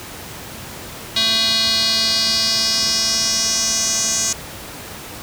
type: tone with band-pass filter sweep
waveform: square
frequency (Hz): 223.4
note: A3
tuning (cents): +27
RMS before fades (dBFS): -18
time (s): 1.16-4.33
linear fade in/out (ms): 5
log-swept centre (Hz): 3900 to 6600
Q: 5.3
effects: pink hiss -33 dBFS RMS until 5.22 s + high-pass 60 Hz 12 dB/octave